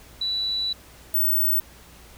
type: tone pair in turn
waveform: sine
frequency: 3951 / 15835 Hz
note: B7 / B9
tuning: 0 / +3 cents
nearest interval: 2 octaves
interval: 2403 cents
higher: second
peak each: -23 / -18 dBFS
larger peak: second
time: 0.21-0.73 / 1.14-1.6 s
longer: first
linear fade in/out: 5 ms
effects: added 60 Hz sine -51 dBFS peak until 2.17 s + pink hiss -49 dBFS RMS until 2.17 s